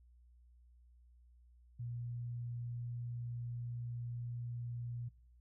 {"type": "tone", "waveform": "sine", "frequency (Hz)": 119.8, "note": "A#2", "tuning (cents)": 48, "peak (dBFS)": -40, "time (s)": [1.79, 5.09], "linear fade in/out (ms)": 10, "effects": ["noise-tail reverb RT60 0.5 s tail -19 dB re dry", "added 60 Hz sine -61 dBFS peak until 5.4 s"]}